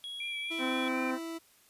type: tone with pitch glide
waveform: triangle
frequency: 3322 to 3370 Hz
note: G#7 to G#7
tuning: 0 to +25 cents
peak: -37 dBFS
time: 0.04-0.88 s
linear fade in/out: 0 ms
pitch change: +25 cents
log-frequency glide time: 0.4-0.74 s
type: tone with vibrato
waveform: sine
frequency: 2349 Hz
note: D7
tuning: in tune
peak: -36 dBFS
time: 0.2-1.11 s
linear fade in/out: 5 ms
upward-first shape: sine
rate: 3.9 Hz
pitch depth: 25 cents each way
type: tone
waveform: 40% pulse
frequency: 329.6 Hz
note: E4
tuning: in tune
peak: -36 dBFS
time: 0.5-1.39 s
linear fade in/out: 20 ms
type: harmonic tone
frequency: 258.5 Hz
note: C4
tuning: 21 cents flat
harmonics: 1 / 2 / 3 / 4 / 5 / 6 / 7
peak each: -33 / -38 / -41 / -40 / -45 / -43 / -46 dBFS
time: 0.58-1.19 s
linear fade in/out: 50 ms
effects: white hiss -63 dBFS RMS until 1.69 s + resampled to 32000 Hz